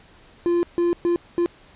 triangle tone bursts at uneven times, 346.1 Hz, F4, 16 cents flat, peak -15 dBFS, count 4, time 0.46-0.63 / 0.78-0.93 / 1.05-1.16 / 1.38-1.46 s, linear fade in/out 0 ms, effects pink hiss -51 dBFS RMS until 1.75 s + resampled to 8000 Hz

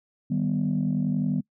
sine chord, Eb augmented, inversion none, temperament equal with one note detuned, 154.58 / 196 / 246.9 Hz, Eb3 / G3 / B3, -11 / 0 / 0 cents, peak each -26 dBFS, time 0.3-1.41 s, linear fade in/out 10 ms, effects noise-tail reverb RT60 0.1 s tail -23 dB re dry + tanh soft clip ceiling -16 dBFS

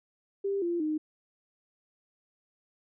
sine tone with pitch steps, 396.3 / 344.3 / 308.1 Hz, G4 / F4 / D#4, +19 / -25 / -17 cents, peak -27 dBFS, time 0.44-0.98 s, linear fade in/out 10 ms, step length 180 ms, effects none

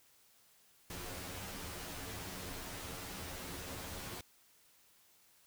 pink noise with comb filter, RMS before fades -45 dBFS, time 0.9-4.21 s, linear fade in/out 2 ms, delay 11 ms, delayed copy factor +0.95, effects white hiss -67 dBFS RMS until 5.46 s

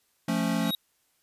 square chord, F augmented, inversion none, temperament equal with one note detuned, 174.61 / 220 / 275.6 Hz, F3 / A3 / C#4, 0 / 0 / -10 cents, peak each -30 / -29 / -31 dBFS, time 0.28-0.71 s, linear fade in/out 5 ms
square tone with exponential growth, 3797 Hz, A#7, 31 cents sharp, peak -25 dBFS, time 0.53-0.75 s, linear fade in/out 2 ms, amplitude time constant 47 ms
effects white hiss -70 dBFS RMS until 1.22 s + resampled to 32000 Hz

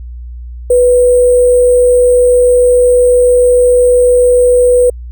sine tone with sample-and-hold, 493.7 Hz, B4, 1 cent flat, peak -4 dBFS, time 0.7-4.9 s, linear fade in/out 5 ms, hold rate 8820 Hz, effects added 60 Hz sine -23 dBFS peak until 5.11 s

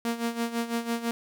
sawtooth tone with tremolo, 233.1 Hz, A#3, in tune, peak -21 dBFS, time 0.05-1.11 s, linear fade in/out 0 ms, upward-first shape sine, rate 6 Hz, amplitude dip 75%, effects none

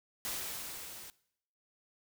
white noise with level ramp, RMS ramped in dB -37 to -49 dBFS, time 0.25-1.1 s, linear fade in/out 0 ms, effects noise-tail reverb RT60 0.7 s tail -20 dB re dry

